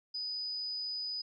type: tone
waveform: sine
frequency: 4978 Hz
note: D#8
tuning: in tune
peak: -35 dBFS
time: 0.14-1.22 s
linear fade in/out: 10 ms
effects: none